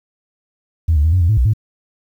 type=tone with pitch steps; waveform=sine; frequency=81.5 / 73.3 / 80.6 / 91.9 / 84.3 / 108.1 / 62.4 / 107.6 Hz; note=E2 / D2 / E2 / F#2 / E2 / A2 / B1 / A2; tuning=-19 / -3 / -38 / -11 / +39 / -30 / +19 / -38 cents; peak=-9 dBFS; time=0.88-1.536 s; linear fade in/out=10 ms; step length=82 ms; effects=tanh soft clip ceiling -6 dBFS + 8-bit